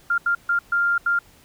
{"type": "tone bursts at uneven times", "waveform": "sine", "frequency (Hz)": 1396.9, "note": "F6", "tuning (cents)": 0, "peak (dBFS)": -17, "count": 5, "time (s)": [[0.1, 0.18], [0.26, 0.35], [0.49, 0.59], [0.72, 0.98], [1.06, 1.19]], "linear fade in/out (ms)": 5, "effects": ["pink hiss -53 dBFS RMS until 1.44 s"]}